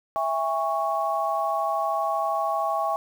sine chord, C# minor, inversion first, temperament equal with one note detuned, 659.3 / 812.1 / 1108.7 Hz, E5 / G#5 / C#6, 0 / -39 / 0 cents, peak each -27 dBFS, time 0.16-2.96 s, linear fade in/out 0 ms, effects 8-bit

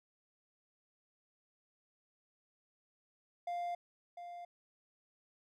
triangle tone with echo, 699 Hz, F5, 1 cent sharp, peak -34 dBFS, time 3.47-3.75 s, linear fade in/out 5 ms, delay 700 ms, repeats 1, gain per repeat -9 dB, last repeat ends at 4.45 s, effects none

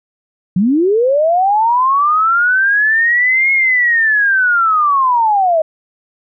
sine linear two-way sweep, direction up then down, 169.1 to 2173 to 617 Hz, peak -9 dBFS, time 0.56-5.62 s, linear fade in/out 5 ms, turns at 3.52 s, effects none

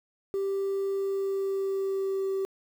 sine tone with pitch glide, 392 to 386.6 Hz, G4 to G4, 0 to -24 cents, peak -24 dBFS, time 0.34-2.45 s, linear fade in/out 0 ms, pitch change -24 cents, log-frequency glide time 0.97-2.31 s, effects tanh soft clip ceiling -25 dBFS + 9-bit

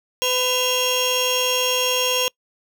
30% pulse tone cluster, 504 / 2769 / 3258 Hz, B4 / F7 / G#7, +35 / -15 / -34 cents, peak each -20 dBFS, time 0.22-2.28 s, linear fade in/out 0 ms, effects noise-tail reverb RT60 0.1 s tail -26 dB re dry

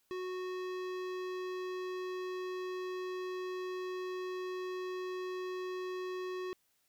sine tone with hard clipping, 368 Hz, F#4, 9 cents flat, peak -39 dBFS, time 0.11-6.53 s, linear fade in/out 0 ms, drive 18 dB, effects white hiss -75 dBFS RMS until 6.88 s

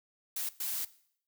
blue noise bursts at uneven times, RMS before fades -35 dBFS, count 2, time 0.36-0.49 / 0.6-0.85 s, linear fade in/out 5 ms, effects noise-tail reverb RT60 0.6 s tail -18 dB re dry

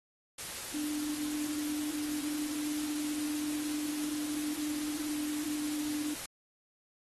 sine tone in noise, 299.2 Hz, D4, 32 cents sharp, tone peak -33 dBFS, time 0.74-6.14 s, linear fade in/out 5 ms, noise white, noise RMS -41 dBFS, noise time 0.38-6.26 s, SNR +5 dB, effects AAC 32 kbps

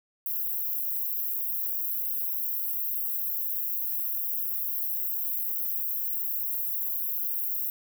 white high-pass noise, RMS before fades -30 dBFS, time 0.26-7.7 s, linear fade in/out 2 ms, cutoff 12000 Hz, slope 96 dB/octave, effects none

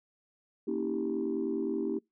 sine chord, A# diminished seventh, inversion none, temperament equal with one note detuned, 233.1 / 277.2 / 321.9 / 392 Hz, A#3 / C#4 / E4 / G4, 0 / 0 / -41 / 0 cents, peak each -35 / -36 / -33 / -33 dBFS, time 0.67-1.99 s, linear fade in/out 10 ms, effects noise-tail reverb RT60 0.2 s tail -26 dB re dry + tanh soft clip ceiling -22 dBFS

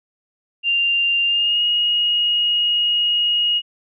sine tone with pitch glide, 2788 to 2878 Hz, F7 to F#7, -4 to -49 cents, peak -15 dBFS, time 0.63-3.62 s, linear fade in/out 50 ms, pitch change +55 cents, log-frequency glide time 1.25-1.63 s, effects none

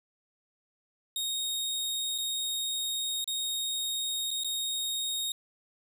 sawtooth tone with dropouts, 3729 Hz, A#7, in tune, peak -27 dBFS, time 1.16-5.32 s, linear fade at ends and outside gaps 2 ms, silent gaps 2.18-2.184 / 3.243-3.276 / 4.307-4.312 / 4.436-4.445 s, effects none

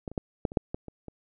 clicks, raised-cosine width 2 ms, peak -21 / -28 / -15 / -12 / -26 / -8 / -18 / -27 / -27 dBFS, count 9, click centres 0.078 / 0.116 / 0.178 / 0.452 / 0.519 / 0.572 / 0.745 / 0.883 / 1.083 s, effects none

